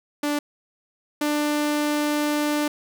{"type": "tone pair in turn", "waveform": "sawtooth", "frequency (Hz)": [293, 296.6], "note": ["D4", "D4"], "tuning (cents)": [-4, 17], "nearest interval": "unison", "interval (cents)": 21, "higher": "second", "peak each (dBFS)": [-18, -17], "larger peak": "second", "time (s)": [[0.23, 0.39], [1.21, 2.68]], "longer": "second", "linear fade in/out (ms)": 5, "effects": []}